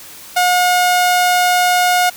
sawtooth tone, 720 Hz, F#5, 47 cents flat, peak -7 dBFS, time 0.36-2.1 s, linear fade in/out 10 ms, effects white hiss -36 dBFS RMS until 2.16 s

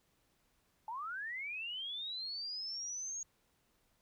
sine linear sweep, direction up, 846 to 6645 Hz, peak -39 dBFS, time 0.88-3.23 s, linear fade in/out 2 ms, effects pink hiss -75 dBFS RMS until 4.01 s

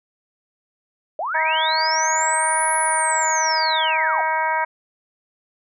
sine linear two-way sweep, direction up then down, 566 to 10660 to 653 Hz, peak -22 dBFS, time 1.19-4.21 s, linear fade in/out 2 ms, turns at 2.73 s
harmonic tone, 317 Hz, D#4, 32 cents sharp, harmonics 2 / 3 / 4 / 5 / 6 / 7, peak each -28 / -20 / -31 / -26 / -30 / -29 dBFS, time 1.34-4.65 s, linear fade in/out 10 ms
effects none

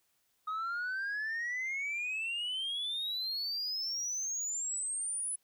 sine exponential sweep, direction up, 1251 to 10170 Hz, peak -31 dBFS, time 0.47-5.36 s, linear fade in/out 10 ms, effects tanh soft clip ceiling -32 dBFS + white hiss -75 dBFS RMS until 5.43 s

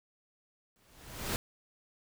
pink noise with exponential growth, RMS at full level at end -31 dBFS, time 0.76-1.36 s, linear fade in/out 0 ms, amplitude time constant 130 ms, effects none

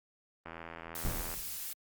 click train, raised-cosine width 0.5 ms, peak -28 dBFS, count 74, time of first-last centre 0.46-1.34 s, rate 83 Hz
blue noise, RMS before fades -40 dBFS, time 0.95-1.73 s, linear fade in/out 2 ms
brown noise with exponential decay, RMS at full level -33 dBFS, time 1.05-1.74 s, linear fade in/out 1 ms, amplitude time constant 150 ms
effects Opus 32 kbps

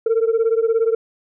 sine beating tone pair, 447.5 / 464.5 Hz, A4 / A#4, +29 / -6 cents, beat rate 17 Hz, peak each -15 / -17 dBFS, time 0.06-0.95 s, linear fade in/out 5 ms, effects tanh soft clip ceiling -11 dBFS

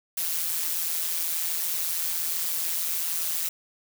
blue noise with amplitude modulation, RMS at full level -25 dBFS, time 0.17-3.49 s, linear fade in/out 5 ms, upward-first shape sine, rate 167 Hz, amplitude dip 70%, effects none

